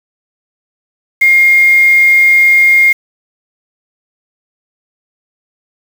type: tone with quantisation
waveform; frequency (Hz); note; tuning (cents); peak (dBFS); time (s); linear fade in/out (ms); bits
sine; 2129; C7; +30; -4; 1.21-2.93; 10; 4
effects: none